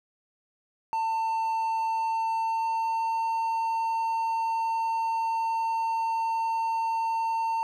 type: tone with pitch glide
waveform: triangle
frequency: 897 to 905.3 Hz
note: A5 to A5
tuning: +33 to +49 cents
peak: -23 dBFS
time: 0.93-7.63 s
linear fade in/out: 0 ms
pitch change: +16 cents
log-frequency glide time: 1.82-3.29 s
effects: none